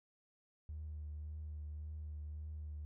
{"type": "tone with vibrato", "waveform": "triangle", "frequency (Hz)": 75.9, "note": "D#2", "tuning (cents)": -42, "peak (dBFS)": -39, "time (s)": [0.69, 2.85], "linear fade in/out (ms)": 0, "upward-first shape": "triangle", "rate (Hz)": 1.8, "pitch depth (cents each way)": 30, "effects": ["tanh soft clip ceiling -40 dBFS"]}